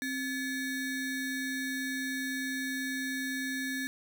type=ring-modulated tone; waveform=square; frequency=993 Hz; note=B5; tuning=9 cents sharp; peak=-30 dBFS; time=0.02-3.87 s; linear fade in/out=0 ms; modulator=728 Hz; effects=none